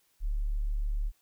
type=tone; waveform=sine; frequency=36.43 Hz; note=D1; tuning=13 cents flat; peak=-27 dBFS; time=0.2-1.12 s; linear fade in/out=50 ms; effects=white hiss -70 dBFS RMS until 1.21 s